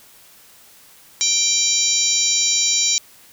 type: harmonic tone with a mistuned harmonic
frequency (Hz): 785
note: G5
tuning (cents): +2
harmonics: 3 / 4 / 5 / 6 / 7 / 8 / 9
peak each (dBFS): -28 / -30 / -22 / -28 / -19 / -27 / -21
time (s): 1.21-2.98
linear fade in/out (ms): 0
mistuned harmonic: 7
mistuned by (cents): +39
effects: white hiss -48 dBFS RMS until 3.32 s